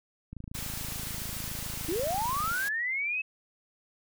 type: click train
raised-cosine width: 5 ms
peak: -28 dBFS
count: 60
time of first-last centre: 0.33-2.515 s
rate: 27 Hz
type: noise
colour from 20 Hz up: white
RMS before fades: -38 dBFS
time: 0.54-2.69 s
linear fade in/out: 10 ms
type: linear sweep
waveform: sine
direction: up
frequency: 293.7 to 2609 Hz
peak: -28 dBFS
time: 1.88-3.22 s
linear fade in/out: 10 ms
effects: none